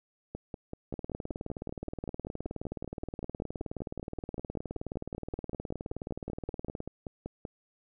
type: two click trains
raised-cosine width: 2 ms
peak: -24 / -23 dBFS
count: 38 / 113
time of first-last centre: 0.35-7.452 / 0.94-6.804 s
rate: 5.21 / 19.1 Hz
effects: none